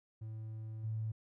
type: tone with level steps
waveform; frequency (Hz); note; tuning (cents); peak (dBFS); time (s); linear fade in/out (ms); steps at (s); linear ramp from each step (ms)
triangle; 110; A2; 0; -39 / -31; 0.21-1.12; 10; 0.83; 20
effects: tanh soft clip ceiling -33 dBFS